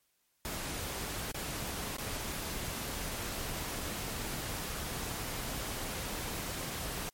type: noise with dropouts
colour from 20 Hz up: pink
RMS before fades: -38 dBFS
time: 0.45-7.09 s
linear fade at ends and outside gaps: 0 ms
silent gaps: 1.316-1.345 / 1.966-1.983 s
effects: white hiss -75 dBFS RMS until 7.13 s + MP3 64 kbps